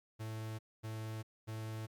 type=tone bursts; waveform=45% pulse; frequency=110 Hz; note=A2; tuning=in tune; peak=-40 dBFS; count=3; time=0.19-1.87 s; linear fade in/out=20 ms; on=400 ms; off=240 ms; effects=MP3 96 kbps